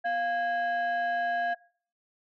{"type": "tone pair together", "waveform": "sine", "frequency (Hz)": [698.5, 1646], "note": ["F5", "G#6"], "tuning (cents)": [0, -16], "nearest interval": "octave + minor third", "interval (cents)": 1484, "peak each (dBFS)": [-25, -29], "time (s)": [0.04, 1.55], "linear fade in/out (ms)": 20, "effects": ["noise-tail reverb RT60 0.5 s tail -23 dB re dry", "tanh soft clip ceiling -23 dBFS"]}